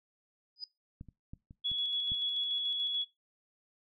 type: tone with exponential growth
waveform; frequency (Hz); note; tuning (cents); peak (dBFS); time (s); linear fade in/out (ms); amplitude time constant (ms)
sine; 4978; D#8; 0; -33; 0.56-0.64; 2; 17
type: clicks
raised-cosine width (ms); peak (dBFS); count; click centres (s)
5; -32 / -39 / -32 / -38 / -36 / -32; 6; 1.011 / 1.087 / 1.335 / 1.509 / 1.716 / 2.119
type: tone with tremolo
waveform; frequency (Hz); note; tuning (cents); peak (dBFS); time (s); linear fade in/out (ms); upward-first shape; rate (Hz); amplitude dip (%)
sine; 3373; G#7; +26; -29; 1.64-3.05; 20; square; 6.9; 25
effects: noise-tail reverb RT60 0.2 s tail -21 dB re dry